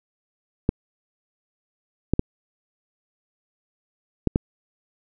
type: clicks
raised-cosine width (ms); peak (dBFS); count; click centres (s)
3; -5; 5; 0.691 / 2.136 / 2.194 / 4.273 / 4.359
effects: none